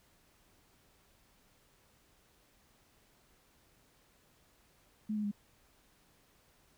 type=tone with pitch steps; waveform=sine; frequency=213.9 / 210.3 / 204.5 Hz; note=A3 / G#3 / G#3; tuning=-49 / +22 / -26 cents; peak=-32 dBFS; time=5.09-5.315 s; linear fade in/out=10 ms; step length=75 ms; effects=pink hiss -68 dBFS RMS until 6.77 s